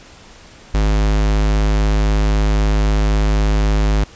square tone, 51.91 Hz, G#1, in tune, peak -13 dBFS, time 0.74-4.04 s, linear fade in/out 5 ms, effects pink hiss -42 dBFS RMS until 4.15 s + resampled to 16000 Hz

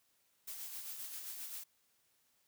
blue noise with tremolo, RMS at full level -44 dBFS, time 0.47-1.64 s, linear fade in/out 10 ms, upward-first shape sine, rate 7.6 Hz, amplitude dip 40%, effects white hiss -75 dBFS RMS until 2.47 s + high-pass 60 Hz 12 dB/octave

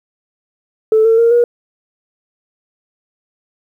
sine tone with pitch steps, 438 / 450.8 / 464 / 477.6 Hz, A4 / A4 / A#4 / A#4, -8 / +42 / -8 / +42 cents, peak -6 dBFS, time 0.92-1.44 s, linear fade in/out 2 ms, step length 130 ms, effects tanh soft clip ceiling -3 dBFS + 8-bit

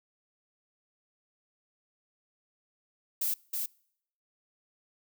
violet noise with echo, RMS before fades -30 dBFS, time 3.21-3.34 s, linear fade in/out 5 ms, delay 320 ms, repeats 1, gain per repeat -3 dB, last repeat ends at 3.66 s, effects noise-tail reverb RT60 0.7 s tail -26 dB re dry

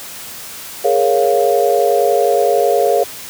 sine chord, Bb minor seventh, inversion third, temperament equal, 415.3 / 466.2 / 554.4 / 698.5 Hz, Ab4 / Bb4 / Db5 / F5, 0 / 0 / 0 / 0 cents, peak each -16 dBFS, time 0.84-3.04 s, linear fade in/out 10 ms, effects white hiss -31 dBFS RMS until 3.29 s + high-pass 60 Hz 12 dB/octave

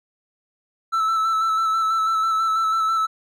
triangle tone with vibrato, 1318.5 Hz, E6, in tune, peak -16 dBFS, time 0.92-3.07 s, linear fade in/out 20 ms, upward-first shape square, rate 6.1 Hz, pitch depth 19 cents each way, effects none

